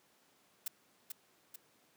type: noise with echo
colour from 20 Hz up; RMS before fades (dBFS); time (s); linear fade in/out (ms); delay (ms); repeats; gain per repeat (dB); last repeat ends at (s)
blue; -37; 0.66-0.68; 5; 440; 2; -5; 1.56
effects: pink hiss -69 dBFS RMS until 1.96 s + high-pass 200 Hz 12 dB/octave